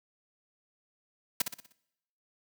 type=noise with echo; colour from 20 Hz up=white; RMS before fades=-26 dBFS; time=1.4-1.42 s; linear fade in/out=5 ms; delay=61 ms; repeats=5; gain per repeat=-7 dB; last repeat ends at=1.725 s; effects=noise-tail reverb RT60 0.9 s tail -25 dB re dry + high-pass 150 Hz 12 dB/octave